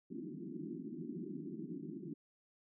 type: band-pass noise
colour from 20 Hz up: white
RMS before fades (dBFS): -45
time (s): 0.1-2.14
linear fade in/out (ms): 10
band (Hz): 150 to 370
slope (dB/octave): 96
effects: none